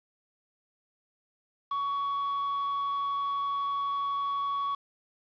triangle tone, 1122 Hz, C#6, 21 cents sharp, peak -26 dBFS, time 1.71-4.75 s, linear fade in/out 5 ms, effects resampled to 11025 Hz + 9-bit

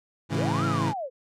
25% pulse chord, A major, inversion none, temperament equal with one note detuned, 108.17 / 138.59 / 164.81 Hz, A2 / C#3 / E3, -29 / 0 / 0 cents, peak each -25 dBFS, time 0.29-0.94 s, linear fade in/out 50 ms
sine linear two-way sweep, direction up then down, 246.4 to 1396.9 to 480.4 Hz, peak -29 dBFS, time 0.33-1.1 s, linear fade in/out 50 ms, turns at 0.65 s
effects low-pass 8000 Hz 12 dB/octave

